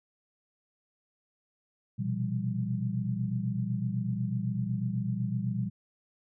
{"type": "tone cluster", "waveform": "sine", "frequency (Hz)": [120.3, 128.3, 169.6, 195.6], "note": ["B2", "C3", "E3", "G3"], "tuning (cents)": [-45, -34, 50, -4], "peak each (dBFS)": [-32, -36, -36, -33], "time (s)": [1.98, 5.7], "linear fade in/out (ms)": 20, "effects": []}